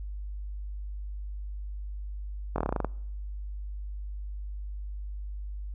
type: slowing click train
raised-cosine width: 1 ms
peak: -14 dBFS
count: 10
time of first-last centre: 2.56-2.846 s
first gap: 22 ms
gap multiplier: 1.09
effects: noise-tail reverb RT60 0.8 s tail -25 dB re dry + added 50 Hz sine -34 dBFS peak until 5.74 s